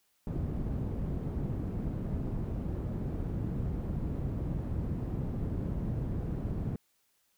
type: low-pass noise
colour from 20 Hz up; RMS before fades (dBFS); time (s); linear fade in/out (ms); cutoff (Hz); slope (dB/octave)
white; -34; 0.27-6.76; 2; 170; 12
effects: white hiss -73 dBFS RMS until 7.37 s